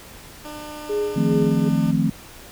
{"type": "tone", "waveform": "15% pulse", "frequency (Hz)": 300, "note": "D4", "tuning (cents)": 37, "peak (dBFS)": -27, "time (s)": [0.44, 1.92], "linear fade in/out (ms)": 20}
{"type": "tone with tremolo", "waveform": "sine", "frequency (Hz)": 415.3, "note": "G#4", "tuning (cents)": 0, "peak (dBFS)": -19, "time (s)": [0.89, 1.69], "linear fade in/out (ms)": 10, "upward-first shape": "sine", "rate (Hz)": 2.5, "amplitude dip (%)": 75}
{"type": "chord", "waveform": "sine", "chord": "F dominant seventh", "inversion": "third", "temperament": "equal", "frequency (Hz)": [155.56, 174.61, 220, 261.6], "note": ["Eb3", "F3", "A3", "C4"], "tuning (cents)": [0, 0, 0, 0], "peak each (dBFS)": [-22, -22, -22, -23], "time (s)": [1.16, 2.1], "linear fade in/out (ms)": 5}
{"effects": ["pink hiss -42 dBFS RMS until 2.51 s"]}